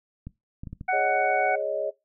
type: clicks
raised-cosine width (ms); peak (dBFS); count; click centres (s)
5; -24; 5; 0.27 / 0.635 / 0.672 / 0.73 / 0.811
type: harmonic tone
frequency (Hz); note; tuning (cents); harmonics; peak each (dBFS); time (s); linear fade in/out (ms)
744; F#5; +9; 1 / 2 / 3; -23 / -29 / -29; 0.88-1.56; 10
type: chord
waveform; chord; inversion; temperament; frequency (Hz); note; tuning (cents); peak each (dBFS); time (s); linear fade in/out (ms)
sine; Ab suspended fourth; none; equal; 415.3 / 554.4 / 622.3; Ab4 / Db5 / Eb5; 0 / 0 / 0; -33 / -29 / -28; 0.92-1.91; 20
effects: noise-tail reverb RT60 0.2 s tail -20 dB re dry

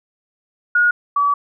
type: tone pair in turn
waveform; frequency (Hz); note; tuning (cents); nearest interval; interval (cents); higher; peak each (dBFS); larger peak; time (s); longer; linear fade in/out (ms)
sine; 1442 / 1144.5; F#6 / D6; -45 / -45; major third; 400; first; -11 / -13; first; 0.75-0.91 / 1.16-1.34; second; 5
effects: none

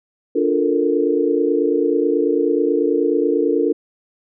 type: chord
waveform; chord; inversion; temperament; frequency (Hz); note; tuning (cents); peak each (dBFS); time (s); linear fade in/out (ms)
sine; Bb major seventh; first; just; 291.4 / 349.6 / 437 / 466.2; D4 / F4 / A4 / Bb4; -13 / +2 / -12 / 0; -20; 0.35-3.73; 10
effects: none

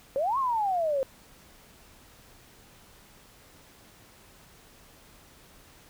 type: exponential two-way sweep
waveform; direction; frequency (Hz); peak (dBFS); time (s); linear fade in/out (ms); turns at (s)
sine; up then down; 520 to 1112 to 520; -24; 0.16-1.03; 0; 0.38
effects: pink hiss -55 dBFS RMS until 5.89 s

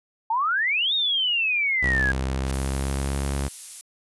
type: exponential two-way sweep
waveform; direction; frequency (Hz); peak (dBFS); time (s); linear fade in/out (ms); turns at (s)
sine; up then down; 864 to 3769 to 1614; -20; 0.3-2.12; 5; 0.94
type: tone with pitch glide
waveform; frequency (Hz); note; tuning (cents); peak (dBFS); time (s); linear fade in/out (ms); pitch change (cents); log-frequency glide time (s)
sawtooth; 65.41 to 69.18; C2 to C#2; 0 to -3; -20; 1.82-3.49; 20; +97; 2.09-3.31
type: noise with exponential growth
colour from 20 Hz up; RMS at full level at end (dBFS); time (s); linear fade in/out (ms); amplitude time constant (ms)
white; -33; 2.37-2.51; 1; 29
type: noise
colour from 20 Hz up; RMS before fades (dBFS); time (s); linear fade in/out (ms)
violet; -33; 2.53-3.81; 0
effects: resampled to 24000 Hz

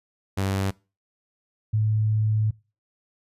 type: tone pair in turn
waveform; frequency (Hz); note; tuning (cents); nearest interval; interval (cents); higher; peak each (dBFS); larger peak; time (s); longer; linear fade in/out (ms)
sawtooth / sine; 97 / 108.07; G2 / A2; -18 / -31; major second; 187; second; -19; neither; 0.37-0.71 / 1.73-2.51; second; 10
effects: noise-tail reverb RT60 0.3 s tail -22 dB re dry + resampled to 32000 Hz

